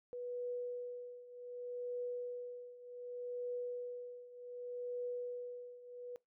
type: tone with tremolo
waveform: sine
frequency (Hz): 490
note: B4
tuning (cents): -14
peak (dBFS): -37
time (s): 0.13-6.16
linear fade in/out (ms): 0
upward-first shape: triangle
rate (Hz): 0.66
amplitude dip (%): 85
effects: noise-tail reverb RT60 0.2 s tail -22 dB re dry